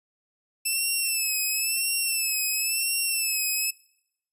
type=tone with vibrato; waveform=5% pulse; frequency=2637 Hz; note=E7; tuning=in tune; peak=-15 dBFS; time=0.65-3.71 s; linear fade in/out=10 ms; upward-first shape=sine; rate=0.97 Hz; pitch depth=70 cents each way; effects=noise-tail reverb RT60 0.8 s tail -25 dB re dry + resampled to 32000 Hz